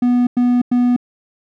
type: tone bursts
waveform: triangle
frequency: 245.2 Hz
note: B3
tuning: 12 cents flat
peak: -9 dBFS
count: 3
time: 0.02-0.964 s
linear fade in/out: 5 ms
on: 250 ms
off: 97 ms
effects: none